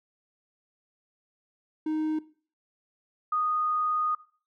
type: tone pair in turn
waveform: triangle / sine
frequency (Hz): 311.1 / 1237.2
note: D#4 / D#6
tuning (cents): 0 / -10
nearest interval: 2 octaves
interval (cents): 2390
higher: second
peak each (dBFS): -24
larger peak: neither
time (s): 1.86-2.19 / 3.32-4.15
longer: second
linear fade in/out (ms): 5
effects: noise-tail reverb RT60 0.4 s tail -18 dB re dry